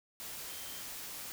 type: tone in noise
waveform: sine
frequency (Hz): 3145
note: G7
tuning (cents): +5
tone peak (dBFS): -53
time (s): 0.49-0.82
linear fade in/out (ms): 0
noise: white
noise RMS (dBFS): -44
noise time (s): 0.2-1.32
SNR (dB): -12
effects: none